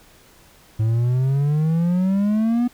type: exponential sweep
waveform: triangle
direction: up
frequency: 108.1 to 246.9 Hz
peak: -14 dBFS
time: 0.79-2.68 s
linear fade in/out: 10 ms
effects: pink hiss -51 dBFS RMS until 2.73 s